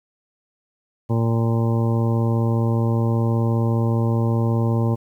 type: harmonic tone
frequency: 114.9 Hz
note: A#2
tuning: 25 cents flat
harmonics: 1 / 2 / 3 / 4 / 5 / 7 / 8 / 9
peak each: -18 / -24 / -28 / -30 / -32 / -35 / -36 / -37 dBFS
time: 1.09-4.96 s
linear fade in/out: 20 ms
effects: 9-bit